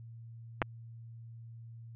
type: clicks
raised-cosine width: 0.5 ms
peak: -12 / -19 dBFS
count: 2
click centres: 0.618 / 0.624 s
effects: added 115 Hz sine -46 dBFS peak until 1.95 s + resampled to 8000 Hz